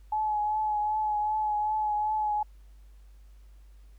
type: tone with vibrato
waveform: sine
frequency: 850 Hz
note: G#5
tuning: 40 cents sharp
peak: -25 dBFS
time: 0.12-2.43 s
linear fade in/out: 5 ms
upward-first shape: triangle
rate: 2.6 Hz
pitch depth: 31 cents each way
effects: added 50 Hz sine -49 dBFS peak until 3.98 s + pink hiss -69 dBFS RMS until 3.98 s